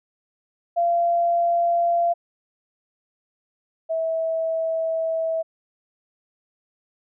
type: tone pair in turn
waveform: sine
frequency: 687 / 650.5 Hz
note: F5 / E5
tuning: -29 / -23 cents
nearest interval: minor second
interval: 94 cents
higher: first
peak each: -17 / -21 dBFS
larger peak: first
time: 0.76-2.14 / 3.89-5.43 s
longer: second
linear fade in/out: 20 ms
effects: none